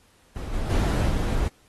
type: noise with level steps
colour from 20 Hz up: brown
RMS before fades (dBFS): -32 / -28 / -21 / -24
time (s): 0.36-1.48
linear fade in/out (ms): 2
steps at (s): 0.52 / 0.69 / 1.08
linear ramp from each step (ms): 20
effects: pink hiss -60 dBFS RMS until 1.68 s + AAC 32 kbps